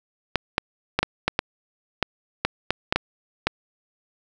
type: clicks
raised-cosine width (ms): 0.3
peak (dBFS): -3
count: 12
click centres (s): 0.357 / 0.581 / 0.99 / 1.03 / 1.28 / 1.391 / 2.027 / 2.45 / 2.706 / 2.925 / 2.96 / 3.47
effects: none